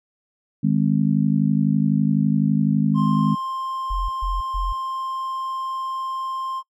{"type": "chord", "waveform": "sine", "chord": "Ab major", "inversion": "second", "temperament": "just", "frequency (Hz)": [155.74, 207.7, 259.6], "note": ["Eb3", "Ab3", "C4"], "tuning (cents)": [2, 0, -13], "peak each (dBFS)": [-20, -19, -23], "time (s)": [0.63, 3.35], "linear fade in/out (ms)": 10}
{"type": "tone", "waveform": "triangle", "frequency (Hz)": 1054, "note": "C6", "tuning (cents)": 12, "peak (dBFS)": -23, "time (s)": [2.94, 6.63], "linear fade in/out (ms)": 50}
{"type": "tone bursts", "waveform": "sine", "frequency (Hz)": 43.65, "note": "F1", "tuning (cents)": 0, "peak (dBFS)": -22, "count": 3, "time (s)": [3.9, 4.73], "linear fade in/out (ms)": 10, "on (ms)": 190, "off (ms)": 130}
{"effects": ["noise-tail reverb RT60 0.1 s tail -23 dB re dry"]}